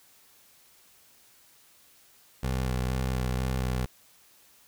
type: tone with vibrato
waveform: 20% pulse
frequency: 63.7 Hz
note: C2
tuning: 46 cents flat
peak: -22 dBFS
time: 2.43-3.86 s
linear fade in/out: 5 ms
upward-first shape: square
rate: 2.1 Hz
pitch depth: 21 cents each way
effects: white hiss -59 dBFS RMS until 4.67 s